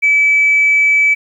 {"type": "tone", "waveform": "sine", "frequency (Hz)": 2300, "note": "D7", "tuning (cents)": -37, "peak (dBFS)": -7, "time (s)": [0.02, 1.15], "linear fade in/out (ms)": 20, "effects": ["tanh soft clip ceiling -3 dBFS", "8-bit"]}